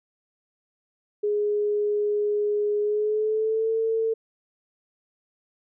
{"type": "tone with pitch glide", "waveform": "sine", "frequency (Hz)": [415.8, 448.2], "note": ["G#4", "A4"], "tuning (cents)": [2, 32], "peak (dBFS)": -21, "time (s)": [1.23, 4.14], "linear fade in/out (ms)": 10, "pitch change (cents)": 130, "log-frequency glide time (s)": [2.81, 3.72], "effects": []}